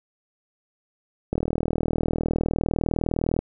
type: click train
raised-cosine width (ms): 2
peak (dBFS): -10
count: 83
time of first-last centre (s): 1.33-3.39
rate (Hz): 39.8
effects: none